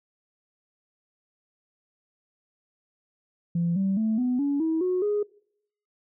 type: tone with pitch steps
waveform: sine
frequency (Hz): 170.5 / 193.6 / 219.8 / 249.6 / 283.5 / 321.9 / 365.5 / 415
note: F3 / G3 / A3 / B3 / C#4 / E4 / F#4 / G#4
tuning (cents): -41 / -21 / -2 / +19 / +39 / -41 / -21 / -1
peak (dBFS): -21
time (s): 3.55-5.23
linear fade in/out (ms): 5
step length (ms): 210
effects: noise-tail reverb RT60 0.7 s tail -24 dB re dry + tanh soft clip ceiling -18 dBFS